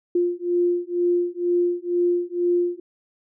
sine beating tone pair, 350 / 352.1 Hz, F4 / F4, +4 / +14 cents, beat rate 2.1 Hz, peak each -22 dBFS, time 0.15-2.8 s, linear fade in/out 5 ms, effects none

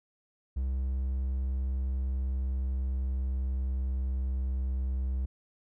triangle tone with pitch glide, 65.41 to 64.92 Hz, C2 to C2, 0 to -13 cents, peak -26 dBFS, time 0.56-5.26 s, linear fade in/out 10 ms, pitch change -13 cents, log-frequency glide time 1.62-4.73 s, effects none

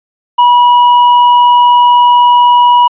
sine tone with tanh clipping, 972 Hz, B5, 28 cents flat, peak -4 dBFS, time 0.38-2.88 s, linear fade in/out 10 ms, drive 6 dB, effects resampled to 8000 Hz

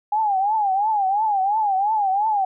sine tone with vibrato, 817 Hz, G#5, 29 cents flat, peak -17 dBFS, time 0.12-2.45 s, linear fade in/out 5 ms, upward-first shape triangle, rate 2.9 Hz, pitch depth 160 cents each way, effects none

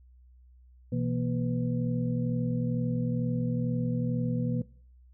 sine tone cluster, 124.4 / 166.6 / 237.9 / 498.1 Hz, B2 / E3 / A#3 / B4, +13 / +19 / +35 / +15 cents, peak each -30 / -33 / -31 / -38 dBFS, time 0.92-4.62 s, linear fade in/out 5 ms, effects noise-tail reverb RT60 0.5 s tail -20 dB re dry + added 62 Hz sine -53 dBFS peak until 5.13 s

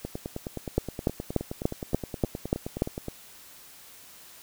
two click trains, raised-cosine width 2 ms, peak -19 / -9 dBFS, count 30 / 8, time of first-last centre 0.05-3.083 / 0.78-2.821 s, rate 9.56 / 3.43 Hz, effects white hiss -50 dBFS RMS until 4.42 s

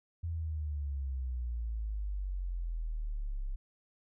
sine exponential sweep, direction down, 85 to 32.7 Hz, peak -33 dBFS, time 0.23-3.56 s, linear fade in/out 10 ms, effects none

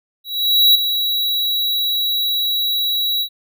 square tone with ADSR envelope, 3894 Hz, B7, 25 cents flat, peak -8 dBFS, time 0.24-3.29 s, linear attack 510 ms, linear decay 7 ms, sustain -9 dB, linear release 79 ms, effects none

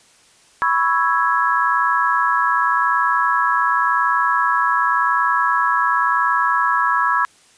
sine chord, C# minor seventh, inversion third, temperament equal, 987.8 / 1108.7 / 1318.5 / 1661.2 Hz, B5 / C#6 / E6 / G#6, 0 / 0 / 0 / 0 cents, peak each -20 dBFS, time 0.62-7.25 s, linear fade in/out 0 ms, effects white hiss -52 dBFS RMS until 7.57 s + resampled to 22050 Hz

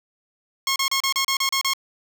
10% pulse tone bursts, 1083 Hz, C#6, 41 cents flat, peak -11 dBFS, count 9, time 0.67-1.735 s, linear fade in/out 2 ms, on 89 ms, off 33 ms, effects none

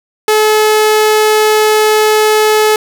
sawtooth tone, 429.5 Hz, A4, 42 cents flat, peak -3 dBFS, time 0.28-2.76 s, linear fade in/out 2 ms, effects none

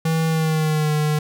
square tone with pitch glide, 161.5 to 151.56 Hz, E3 to D#3, -35 to -45 cents, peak -18 dBFS, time 0.05-1.19 s, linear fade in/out 5 ms, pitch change -110 cents, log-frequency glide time 0.28-0.92 s, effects none

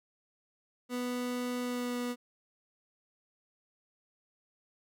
30% pulse tone with pitch glide, 246.9 to 244.3 Hz, B3 to B3, 0 to -19 cents, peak -30 dBFS, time 0.89-2.16 s, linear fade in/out 50 ms, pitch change -19 cents, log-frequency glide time 1.6-1.98 s, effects none

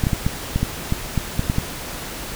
clicks, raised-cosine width 5 ms, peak -6 dBFS, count 11, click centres 0.038 / 0.069 / 0.132 / 0.265 / 0.56 / 0.63 / 0.924 / 1.177 / 1.394 / 1.499 / 1.584 s, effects pink hiss -31 dBFS RMS until 2.35 s

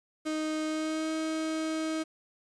35% pulse tone with pitch glide, 311.1 to 316.9 Hz, D#4 to D#4, 0 to +32 cents, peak -28 dBFS, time 0.25-2.04 s, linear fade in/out 20 ms, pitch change +32 cents, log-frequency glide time 0.66-1.12 s, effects resampled to 22050 Hz + 9-bit

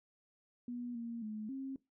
sine tone with pitch steps, 242.8 / 233 / 214.6 / 268.1 Hz, B3 / A#3 / A3 / C4, -29 / -1 / -43 / +42 cents, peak -39 dBFS, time 0.68-1.76 s, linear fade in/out 2 ms, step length 270 ms, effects noise-tail reverb RT60 0.2 s tail -19 dB re dry

